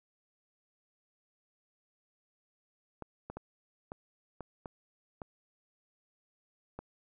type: clicks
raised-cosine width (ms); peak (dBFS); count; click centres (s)
1; -27; 8; 3.023 / 3.3 / 3.37 / 3.919 / 4.407 / 4.658 / 5.218 / 6.79
effects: none